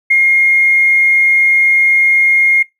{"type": "tone with tanh clipping", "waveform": "triangle", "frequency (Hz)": 2136, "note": "C7", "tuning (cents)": 35, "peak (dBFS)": -6, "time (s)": [0.1, 2.63], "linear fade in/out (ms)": 10, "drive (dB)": 2, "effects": ["noise-tail reverb RT60 0.2 s tail -23 dB re dry"]}